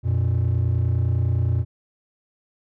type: tone pair together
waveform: triangle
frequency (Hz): 89 / 118.8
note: F2 / A#2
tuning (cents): +33 / +33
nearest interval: perfect fourth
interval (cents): 500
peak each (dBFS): -18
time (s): 0.03-1.65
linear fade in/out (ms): 50
effects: tanh soft clip ceiling -12 dBFS